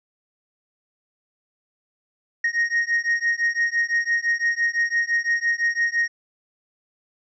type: beating tone pair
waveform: triangle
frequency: 1864.7 / 1870.6 Hz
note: A#6 / A#6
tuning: 0 / +6 cents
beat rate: 5.9 Hz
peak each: -21 dBFS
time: 2.44-6.08 s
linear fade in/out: 5 ms
effects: resampled to 16000 Hz